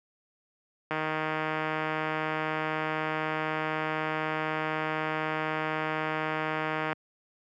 click train, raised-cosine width 0.5 ms, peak -15 dBFS, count 940, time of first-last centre 0.91-6.929 s, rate 156 Hz, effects high-pass 150 Hz 12 dB/octave

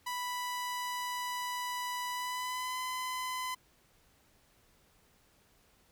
sawtooth tone with pitch glide, 987.8 to 1015.6 Hz, B5 to B5, 0 to +48 cents, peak -31 dBFS, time 0.06-3.55 s, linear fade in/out 10 ms, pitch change +48 cents, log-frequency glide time 2.11-2.79 s, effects pink hiss -67 dBFS RMS until 5.91 s

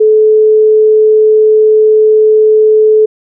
sine tone, 432 Hz, A4, 32 cents flat, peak -3 dBFS, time 0-3.06 s, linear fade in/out 10 ms, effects none

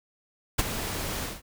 pink noise with ADSR envelope, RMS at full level -21 dBFS, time 0.58-1.42 s, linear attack 14 ms, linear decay 24 ms, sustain -11 dB, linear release 190 ms, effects none

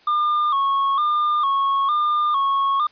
triangle tone with vibrato, 1151 Hz, D6, 35 cents flat, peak -15 dBFS, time 0.07-2.87 s, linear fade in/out 5 ms, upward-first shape square, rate 1.1 Hz, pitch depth 78 cents each way, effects white hiss -53 dBFS RMS until 2.91 s + resampled to 11025 Hz

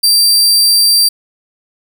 sawtooth tone, 4699 Hz, D8, in tune, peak -4 dBFS, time 0.03-1.09 s, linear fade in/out 10 ms, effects none

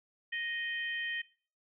harmonic tone, 622.3 Hz, D#5, in tune, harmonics 3 / 4 / 5, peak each -35 / -43 / -41 dBFS, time 0.32-1.22 s, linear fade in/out 10 ms, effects noise-tail reverb RT60 0.4 s tail -19 dB re dry

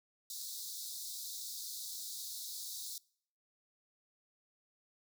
pink high-pass noise, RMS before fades -44 dBFS, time 0.3-2.98 s, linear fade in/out 2 ms, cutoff 3700 Hz, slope 96 dB/octave, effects noise-tail reverb RT60 0.6 s tail -24 dB re dry

